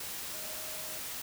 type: tone in noise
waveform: sine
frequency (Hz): 624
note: D#5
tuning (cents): +5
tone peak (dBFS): -50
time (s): 0.33-0.98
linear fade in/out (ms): 5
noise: white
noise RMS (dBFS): -40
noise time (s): 0-1.22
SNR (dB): -13
effects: none